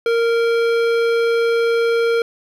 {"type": "tone with hard clipping", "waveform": "triangle", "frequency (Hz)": 463.8, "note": "A#4", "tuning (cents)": -9, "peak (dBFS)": -16, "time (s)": [0.06, 2.22], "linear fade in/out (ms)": 2, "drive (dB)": 18, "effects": []}